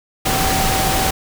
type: tone in noise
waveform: sine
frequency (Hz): 768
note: G5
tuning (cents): -36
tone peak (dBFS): -21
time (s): 0.25-1.11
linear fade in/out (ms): 10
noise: pink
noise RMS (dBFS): -18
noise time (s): 0.25-1.11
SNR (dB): -6
effects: none